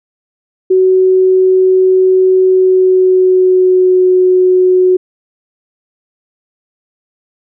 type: tone with pitch glide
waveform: sine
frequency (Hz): 373.9 to 367.9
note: F#4 to F#4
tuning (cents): +18 to -10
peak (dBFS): -5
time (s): 0.7-4.97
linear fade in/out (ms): 10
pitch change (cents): -28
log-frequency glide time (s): 2.43-4.06
effects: none